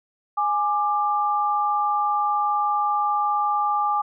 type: tone pair together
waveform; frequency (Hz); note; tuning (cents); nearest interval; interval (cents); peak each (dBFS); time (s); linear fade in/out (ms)
sine; 830.6 / 1185.6; G#5 / D6; 0 / +16; tritone; 616; -22; 0.37-4.02; 10
effects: none